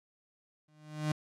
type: tone with exponential growth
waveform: 35% pulse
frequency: 152.5 Hz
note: D#3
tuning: 34 cents flat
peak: -25 dBFS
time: 0.68-1.12 s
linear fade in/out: 5 ms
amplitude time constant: 94 ms
effects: low-pass 9000 Hz 12 dB/octave